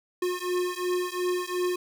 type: beating tone pair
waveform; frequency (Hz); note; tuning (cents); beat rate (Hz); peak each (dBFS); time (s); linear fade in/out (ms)
square; 358.5 / 361.3; F4 / F#4; +45 / -41; 2.8; -30; 0.22-1.76; 5
effects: none